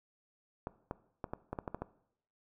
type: clicks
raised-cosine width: 1 ms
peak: -23 dBFS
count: 9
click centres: 0.671 / 0.911 / 1.242 / 1.335 / 1.53 / 1.588 / 1.678 / 1.746 / 1.82 s
effects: noise-tail reverb RT60 0.7 s tail -18 dB re dry